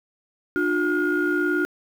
sine tone cluster, 301.2 / 359.8 / 1426 Hz, D4 / F#4 / F6, +44 / -48 / +36 cents, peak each -23 dBFS, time 0.56-1.65 s, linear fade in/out 0 ms, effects tanh soft clip ceiling -13 dBFS + 8-bit

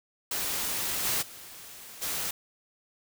white noise with level steps, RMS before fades -31 / -28 / -46 / -32 dBFS, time 0.31-2.31 s, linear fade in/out 5 ms, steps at 1.03 / 1.21 / 2.01 s, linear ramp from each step 20 ms, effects none

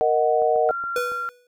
sine chord, D# minor, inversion second, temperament equal, 466.2 / 622.3 / 740 Hz, A#4 / D#5 / F#5, 0 / 0 / 0 cents, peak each -21 dBFS, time 0.01-0.71 s, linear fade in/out 0 ms
click train, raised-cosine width 1 ms, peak -28 dBFS, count 6, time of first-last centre 0.42-1.118 s, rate 7.16 Hz
sine tone, 1379 Hz, F6, 22 cents flat, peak -25 dBFS, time 0.69-1.29 s, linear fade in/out 0 ms
square tone with exponential decay, 490.5 Hz, B4, 12 cents flat, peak -21 dBFS, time 0.96-1.47 s, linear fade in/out 2 ms, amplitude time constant 110 ms
effects none

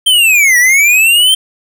square linear two-way sweep, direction down then up, 3160 to 1899 to 3160 Hz, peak -6 dBFS, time 0.06-1.35 s, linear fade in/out 10 ms, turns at 0.58 s, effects none

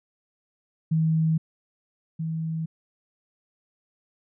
sine tone pair in turn, 160 / 161.21 Hz, D#3 / E3, +49 / -38 cents, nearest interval unison, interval 13 cents, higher second, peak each -19 / -26 dBFS, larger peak first, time 0.91-1.38 / 2.19-2.66 s, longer neither, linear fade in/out 10 ms, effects none

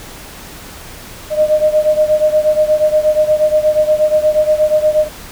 sine beating tone pair, 610 / 618.4 Hz, D#5 / D#5, -34 / -11 cents, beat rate 8.4 Hz, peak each -11 / -14 dBFS, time 1.3-5.09 s, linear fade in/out 50 ms, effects pink hiss -33 dBFS RMS until 5.31 s

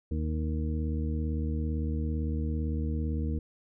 harmonic tone, 77.78 Hz, D#2, in tune, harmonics 1 / 2 / 3 / 4 / 6, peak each -29 / -37 / -36 / -39 / -43 dBFS, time 0.11-3.39 s, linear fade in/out 5 ms, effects none

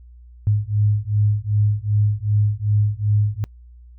sine beating tone pair, 103.3 / 105.9 Hz, G#2 / G#2, -9 / +34 cents, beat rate 2.6 Hz, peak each -19 dBFS, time 0.47-3.44 s, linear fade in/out 0 ms, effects noise-tail reverb RT60 0.1 s tail -25 dB re dry + added 60 Hz sine -41 dBFS peak until 3.98 s

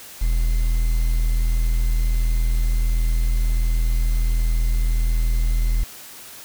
triangle tone with quantisation, 40.7 Hz, E1, 21 cents flat, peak -14 dBFS, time 0.21-5.84 s, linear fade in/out 10 ms, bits 7, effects white hiss -40 dBFS RMS until 6.44 s

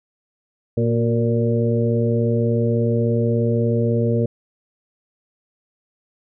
harmonic tone with a mistuned harmonic, 116.54 Hz, A#2, in tune, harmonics 1 / 2 / 3 / 4 / 5, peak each -19 / -22 / -27 / -22 / -28 dBFS, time 0.77-4.26 s, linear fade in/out 5 ms, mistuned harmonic 3, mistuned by +51 cents, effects none

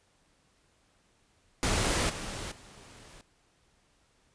pink noise with level steps, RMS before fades -28 / -38 / -52 dBFS, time 1.63-3.21 s, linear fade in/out 0 ms, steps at 2.09 / 2.51 s, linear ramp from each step 10 ms, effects pink hiss -68 dBFS RMS until 4.34 s + resampled to 22050 Hz

